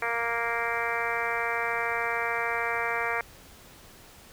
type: harmonic tone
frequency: 233.1 Hz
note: A#3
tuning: in tune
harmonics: 2 / 3 / 4 / 5 / 6 / 7 / 8 / 9 / 10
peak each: -35 / -35 / -35 / -35 / -35 / -35 / -35 / -35 / -35 dBFS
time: 0.02-3.21 s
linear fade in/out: 2 ms
effects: pink hiss -51 dBFS RMS until 4.32 s